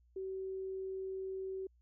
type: tone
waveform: sine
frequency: 381 Hz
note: G4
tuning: 49 cents flat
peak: -38 dBFS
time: 0.16-1.67 s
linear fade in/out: 5 ms
effects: added 60 Hz sine -65 dBFS peak until 1.81 s